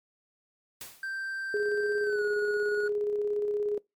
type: noise with exponential decay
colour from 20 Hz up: white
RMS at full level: -39 dBFS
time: 0.81-1.18 s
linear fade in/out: 1 ms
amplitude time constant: 80 ms
type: tone with pitch glide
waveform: triangle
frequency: 1568 to 1454.6 Hz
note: G6 to F#6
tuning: 0 to -30 cents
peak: -30 dBFS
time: 1.03-2.88 s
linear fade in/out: 2 ms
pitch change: -130 cents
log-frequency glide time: 2.02-2.23 s
type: tone with tremolo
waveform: sine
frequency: 415.3 Hz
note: G#4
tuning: in tune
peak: -25 dBFS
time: 1.54-3.78 s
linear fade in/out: 2 ms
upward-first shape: square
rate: 17 Hz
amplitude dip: 25%
effects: noise-tail reverb RT60 0.2 s tail -23 dB re dry + MP3 96 kbps